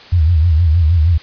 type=tone with vibrato; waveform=sine; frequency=82.1 Hz; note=E2; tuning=6 cents flat; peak=-8 dBFS; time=0.12-1.18 s; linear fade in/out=10 ms; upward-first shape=sine; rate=6.4 Hz; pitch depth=140 cents each way; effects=white hiss -38 dBFS RMS until 1.22 s + resampled to 11025 Hz